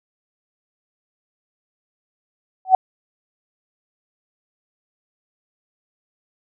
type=tone with exponential growth; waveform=sine; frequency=753 Hz; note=F#5; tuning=30 cents sharp; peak=-3 dBFS; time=2.65-2.75 s; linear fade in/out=2 ms; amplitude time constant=21 ms; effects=none